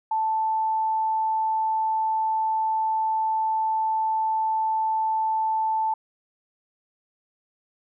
sine tone, 880 Hz, A5, in tune, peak -21 dBFS, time 0.11-5.94 s, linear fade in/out 5 ms, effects none

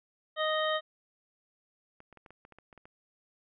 harmonic tone, 622 Hz, D#5, 1 cent flat, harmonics 1 / 2 / 3 / 5 / 6, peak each -30 / -33 / -35 / -37 / -38 dBFS, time 0.36-0.81 s, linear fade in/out 50 ms
clicks, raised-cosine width 0.5 ms, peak -37 dBFS, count 11, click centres 2.004 / 2.127 / 2.173 / 2.262 / 2.306 / 2.451 / 2.523 / 2.586 / 2.728 / 2.777 / 2.855 s
effects none

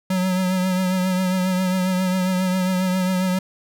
square tone with vibrato, 185 Hz, F#3, in tune, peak -19 dBFS, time 0.1-3.39 s, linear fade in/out 5 ms, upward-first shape triangle, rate 7.4 Hz, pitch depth 42 cents each way, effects none

